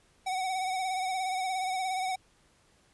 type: tone with vibrato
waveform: square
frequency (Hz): 750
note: F#5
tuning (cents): +23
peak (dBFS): -30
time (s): 0.26-2.16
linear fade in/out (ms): 10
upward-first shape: sine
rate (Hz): 17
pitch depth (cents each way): 42
effects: pink hiss -65 dBFS RMS until 2.93 s + resampled to 24000 Hz